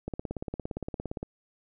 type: click train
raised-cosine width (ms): 2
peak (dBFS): -20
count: 21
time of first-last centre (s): 0.08-1.229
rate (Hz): 17.4
effects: none